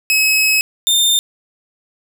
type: tone pair in turn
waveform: sawtooth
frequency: 2563 / 3613 Hz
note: E7 / A7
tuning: -49 / +45 cents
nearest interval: tritone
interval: 594 cents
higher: second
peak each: -8 dBFS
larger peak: neither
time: 0.1-0.61 / 0.87-1.19 s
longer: first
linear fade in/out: 0 ms
effects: none